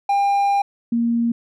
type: tone pair in turn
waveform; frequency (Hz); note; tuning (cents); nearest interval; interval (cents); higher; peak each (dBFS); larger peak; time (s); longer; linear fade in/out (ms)
triangle / sine; 801 / 233.8; G5 / A#3; +37 / +5; octave + major sixth; 2132; first; -13 / -16; first; 0.09-0.62 / 0.92-1.32; first; 5
effects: none